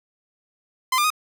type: tone with pitch steps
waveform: sawtooth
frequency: 1032 / 1200 / 1245 Hz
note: C6 / D6 / D#6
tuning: -24 / +37 / +1 cents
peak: -14 dBFS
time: 0.92-1.103 s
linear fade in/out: 5 ms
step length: 61 ms
effects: none